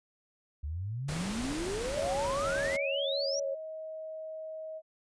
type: exponential sweep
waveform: sine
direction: up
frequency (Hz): 69.3 to 5960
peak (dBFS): -33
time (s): 0.63-3.4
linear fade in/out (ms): 10
type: noise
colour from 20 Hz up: pink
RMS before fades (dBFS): -38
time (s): 1.08-2.77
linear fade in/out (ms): 10
type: tone with vibrato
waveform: sine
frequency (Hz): 554.4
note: C#5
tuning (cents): 0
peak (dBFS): -31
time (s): 1.97-3.55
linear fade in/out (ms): 10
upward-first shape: square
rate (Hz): 5.1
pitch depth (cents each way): 19
type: tone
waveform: sine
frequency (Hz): 633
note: D#5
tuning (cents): +30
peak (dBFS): -38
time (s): 2.42-4.82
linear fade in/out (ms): 50
effects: resampled to 22050 Hz